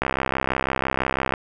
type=click train; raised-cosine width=0.5 ms; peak=-6 dBFS; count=88; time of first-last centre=0.02-1.338 s; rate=66 Hz; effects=none